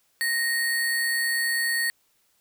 sine tone with sample-and-hold, 1864.7 Hz, A#6, in tune, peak -22 dBFS, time 0.21-1.9 s, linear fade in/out 0 ms, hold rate 6300 Hz, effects white hiss -67 dBFS RMS until 2.4 s

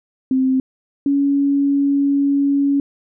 sine tone pair in turn, 261.6 / 280.6 Hz, C4 / C#4, 0 / +21 cents, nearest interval minor second, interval 121 cents, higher second, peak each -13 dBFS, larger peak neither, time 0.31-0.6 / 1.06-2.8 s, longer second, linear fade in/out 2 ms, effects none

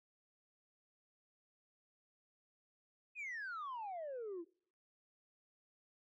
sine exponential sweep, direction down, 2558 to 320 Hz, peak -40 dBFS, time 3.15-4.45 s, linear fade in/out 50 ms, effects noise-tail reverb RT60 0.6 s tail -26 dB re dry + tanh soft clip ceiling -40 dBFS

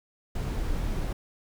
brown noise, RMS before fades -29 dBFS, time 0.35-1.13 s, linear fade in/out 5 ms, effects none

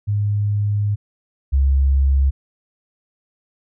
sine tone pair in turn, 103.2 / 68.13 Hz, G#2 / C#2, -10 / -29 cents, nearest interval perfect fifth, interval 719 cents, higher first, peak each -16 / -12 dBFS, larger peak second, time 0.07-0.96 / 1.52-2.31 s, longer first, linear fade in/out 20 ms, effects none

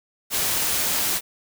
white noise, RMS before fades -23 dBFS, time 0.3-1.21 s, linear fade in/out 50 ms, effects none

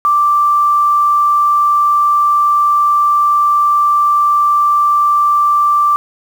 sine tone with quantisation, 1174.7 Hz, D6, in tune, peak -8 dBFS, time 0.05-5.96 s, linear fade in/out 0 ms, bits 6, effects none

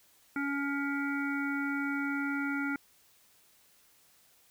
harmonic tone, 281.3 Hz, C#4, 26 cents sharp, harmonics 1 / 3 / 5 / 7 / 8, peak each -32 / -44 / -35 / -43 / -42 dBFS, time 0.36-2.76 s, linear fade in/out 2 ms, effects white hiss -64 dBFS RMS until 4.5 s

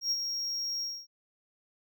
triangle tone with ADSR envelope, 5588 Hz, F8, in tune, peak -24 dBFS, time 0.01-1.07 s, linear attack 100 ms, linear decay 46 ms, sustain -6 dB, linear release 250 ms, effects none

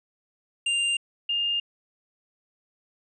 square / sine tone pair in turn, 2794 / 2817 Hz, F7 / F7, 0 / +14 cents, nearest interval unison, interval 14 cents, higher second, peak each -23 dBFS, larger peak neither, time 0.66-0.97 / 1.29-1.6 s, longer neither, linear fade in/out 5 ms, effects resampled to 22050 Hz

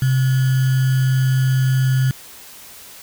sine tone with sample-and-hold, 130.81 Hz, C3, in tune, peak -13 dBFS, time 0.02-2.11 s, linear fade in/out 2 ms, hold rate 1575 Hz, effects white hiss -40 dBFS RMS until 3.02 s

